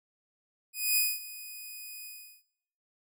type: tone with ADSR envelope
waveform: 5% pulse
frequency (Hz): 2489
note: D#7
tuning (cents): 0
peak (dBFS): -13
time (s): 0.73-2.43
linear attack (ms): 240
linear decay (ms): 220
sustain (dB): -19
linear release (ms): 380
effects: noise-tail reverb RT60 0.8 s tail -18 dB re dry